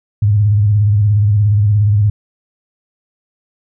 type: tone with vibrato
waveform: sine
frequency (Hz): 103.83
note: G#2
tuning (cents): 0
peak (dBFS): -8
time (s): 0.22-2.1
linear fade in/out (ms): 5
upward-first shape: square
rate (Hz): 17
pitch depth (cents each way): 60
effects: none